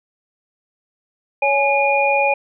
sine tone cluster, 558 / 836 / 2434 Hz, C#5 / G#5 / D#7, +11 / +11 / -39 cents, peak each -18 dBFS, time 1.42-2.34 s, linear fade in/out 5 ms, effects none

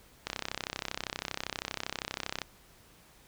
click train, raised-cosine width 0.2 ms, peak -15 dBFS, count 71, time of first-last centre 0.27-2.417 s, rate 32.6 Hz, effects pink hiss -59 dBFS RMS until 3.27 s

